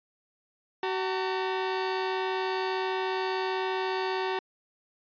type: tone pair together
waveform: sawtooth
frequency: 377.8 / 907 Hz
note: F#4 / A#5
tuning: +36 / -48 cents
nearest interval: octave + minor third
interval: 1516 cents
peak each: -25 / -29 dBFS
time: 0.83-4.39 s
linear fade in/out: 2 ms
effects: resampled to 11025 Hz